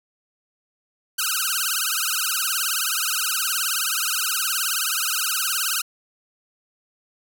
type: tone with vibrato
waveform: 5% pulse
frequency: 1396.9 Hz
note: F6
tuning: in tune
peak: -10 dBFS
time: 1.18-5.82 s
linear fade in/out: 10 ms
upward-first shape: triangle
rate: 19 Hz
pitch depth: 240 cents each way
effects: none